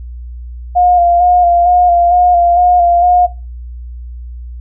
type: tone with vibrato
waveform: sine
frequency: 705 Hz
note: F5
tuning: 16 cents sharp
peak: -6 dBFS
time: 0.75-3.27 s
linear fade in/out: 20 ms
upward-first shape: square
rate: 2.2 Hz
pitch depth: 26 cents each way
effects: noise-tail reverb RT60 0.3 s tail -20 dB re dry + added 60 Hz sine -24 dBFS peak until 4.6 s